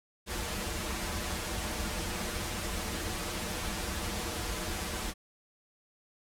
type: noise with comb filter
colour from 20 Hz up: pink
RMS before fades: -35 dBFS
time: 0.26-5.14 s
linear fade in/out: 50 ms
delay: 7.4 ms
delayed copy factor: -0.8
effects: low-pass 12000 Hz 12 dB/octave